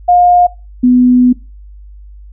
sine tone pair in turn, 711 / 248.9 Hz, F5 / B3, +31 / +14 cents, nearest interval octave + tritone, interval 1817 cents, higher first, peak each -4 dBFS, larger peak neither, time 0.08-0.47 / 0.83-1.33 s, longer second, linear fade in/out 10 ms, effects noise-tail reverb RT60 0.3 s tail -22 dB re dry + added 50 Hz sine -31 dBFS peak until 2.32 s

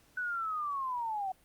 sine linear sweep, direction down, 1502 to 740 Hz, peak -32 dBFS, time 0.17-1.32 s, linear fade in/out 5 ms, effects pink hiss -65 dBFS RMS until 1.44 s + Opus 48 kbps

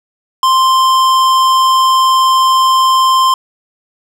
sine tone with tanh clipping, 1046.5 Hz, C6, in tune, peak -9 dBFS, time 0.43-3.34 s, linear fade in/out 2 ms, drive 17 dB, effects none

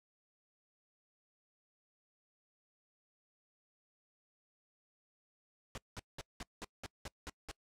pink noise bursts, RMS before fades -44 dBFS, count 9, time 5.75-7.513 s, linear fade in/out 0 ms, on 27 ms, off 190 ms, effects noise-tail reverb RT60 0.1 s tail -25 dB re dry + low-pass 8000 Hz 12 dB/octave

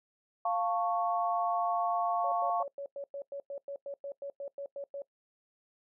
sine chord, F augmented, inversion none, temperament equal with one note detuned, 698.5 / 890.2 / 1108.7 Hz, F5 / A5 / C#6, 0 / +20 / 0 cents, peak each -30 / -36 / -33 dBFS, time 0.45-2.63 s, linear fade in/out 5 ms
sine tone bursts, 561 Hz, C#5, 21 cents sharp, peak -36 dBFS, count 16, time 2.24-5.02 s, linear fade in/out 2 ms, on 80 ms, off 100 ms
effects noise-tail reverb RT60 0.1 s tail -20 dB re dry

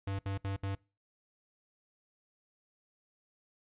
square tone bursts, 98 Hz, G2, in tune, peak -34 dBFS, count 4, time 0.07-0.751 s, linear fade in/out 5 ms, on 120 ms, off 67 ms, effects noise-tail reverb RT60 0.3 s tail -23 dB re dry + resampled to 8000 Hz

